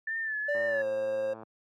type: tone with vibrato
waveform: sine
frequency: 1760 Hz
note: A6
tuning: in tune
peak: -30 dBFS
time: 0.07-0.82 s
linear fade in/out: 5 ms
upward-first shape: sine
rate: 2.3 Hz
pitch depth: 53 cents each way
type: tone with pitch glide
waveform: triangle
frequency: 581 to 535.9 Hz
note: D5 to C5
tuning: -19 to +41 cents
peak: -26 dBFS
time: 0.48-1.34 s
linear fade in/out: 10 ms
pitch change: -140 cents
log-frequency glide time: 0.68-0.86 s
type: click train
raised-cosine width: 1 ms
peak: -31 dBFS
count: 99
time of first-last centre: 0.55-1.433 s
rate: 111 Hz
effects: high-pass 150 Hz 12 dB/octave